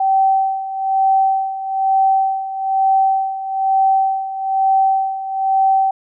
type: tone with tremolo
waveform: sine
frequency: 772 Hz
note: G5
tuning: 27 cents flat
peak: -10 dBFS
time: 0-5.91 s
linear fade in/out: 5 ms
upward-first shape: sine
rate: 1.1 Hz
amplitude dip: 75%
effects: none